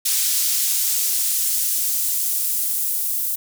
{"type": "noise with high-pass filter sweep", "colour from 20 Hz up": "pink", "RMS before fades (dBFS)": -21, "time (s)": [0.05, 3.36], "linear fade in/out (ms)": 10, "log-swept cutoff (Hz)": [5300, 12000], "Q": 0.71, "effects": []}